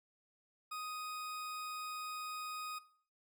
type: tone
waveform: 40% pulse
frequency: 1248 Hz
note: D#6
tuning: 5 cents sharp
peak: -40 dBFS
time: 0.71-2.79 s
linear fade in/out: 10 ms
effects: noise-tail reverb RT60 0.5 s tail -18 dB re dry